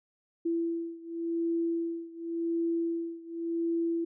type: beating tone pair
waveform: sine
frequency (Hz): 334.3 / 335.2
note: E4 / E4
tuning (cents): +24 / +29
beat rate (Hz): 0.9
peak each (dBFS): -31 / -33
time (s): 0.45-4.05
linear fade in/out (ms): 10
effects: none